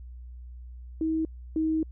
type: tone pair in turn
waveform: sine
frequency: 319.4 / 316.6 Hz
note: D#4 / D#4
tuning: +45 / +30 cents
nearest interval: unison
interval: 15 cents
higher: first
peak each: -24 / -23 dBFS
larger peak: second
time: 1.01-1.25 / 1.56-1.83 s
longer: second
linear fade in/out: 2 ms
effects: added 61 Hz sine -40 dBFS peak until 1.91 s